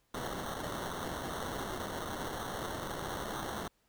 violet noise with sample-and-hold, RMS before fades -39 dBFS, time 0.14-3.68 s, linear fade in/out 5 ms, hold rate 2450 Hz, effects pink hiss -74 dBFS RMS until 3.88 s

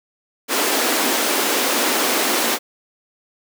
pink high-pass noise, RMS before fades -19 dBFS, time 0.48-2.59 s, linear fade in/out 50 ms, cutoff 240 Hz, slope 48 dB/octave, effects none

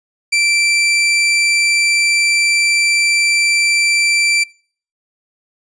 sawtooth tone, 2343 Hz, D7, 5 cents flat, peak -8 dBFS, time 0.32-4.44 s, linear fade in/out 10 ms, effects noise-tail reverb RT60 0.5 s tail -25 dB re dry + resampled to 22050 Hz

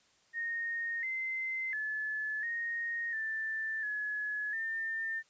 sine tone with pitch steps, 1852 / 2070 / 1726 / 1861 / 1770 / 1697 / 1802 Hz, A#6 / C7 / A6 / A#6 / A6 / G#6 / A6, -12 / -19 / -34 / -3 / +10 / +37 / +41 cents, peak -33 dBFS, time 0.33-5.23 s, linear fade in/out 50 ms, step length 700 ms, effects white hiss -68 dBFS RMS until 5.29 s + resampled to 16000 Hz

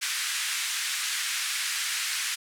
pink band-pass noise, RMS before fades -30 dBFS, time 0.01-2.36 s, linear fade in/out 20 ms, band 1600 to 11000 Hz, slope 24 dB/octave, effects none

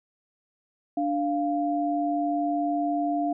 sine tone pair together, 293.2 / 696 Hz, D4 / F5, -3 / -6 cents, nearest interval octave + minor third, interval 1497 cents, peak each -26 dBFS, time 0.97-3.33 s, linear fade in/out 5 ms, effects none

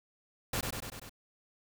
pink noise with echo, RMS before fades -33 dBFS, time 0.53-0.61 s, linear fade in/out 5 ms, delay 97 ms, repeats 5, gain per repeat -3 dB, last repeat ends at 1.095 s, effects none

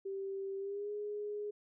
sine tone with pitch glide, 390 to 415.6 Hz, G4 to G#4, -9 to +1 cents, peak -37 dBFS, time 0.05-1.51 s, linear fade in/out 10 ms, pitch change +110 cents, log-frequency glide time 0.58-0.91 s, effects none

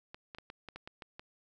clicks, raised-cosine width 0.3 ms, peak -29 dBFS, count 9, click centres 0.145 / 0.348 / 0.385 / 0.501 / 0.687 / 0.76 / 0.875 / 1.022 / 1.195 s, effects none

